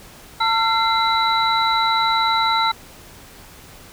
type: tone cluster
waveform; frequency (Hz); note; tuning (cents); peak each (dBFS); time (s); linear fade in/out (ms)
sine; 898 / 1358 / 2079 / 3945; A5 / F6 / C7 / B7; +35 / -49 / -12 / -3; -19 / -20 / -26 / -22; 0.4-2.72; 10
effects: pink hiss -43 dBFS RMS until 3.92 s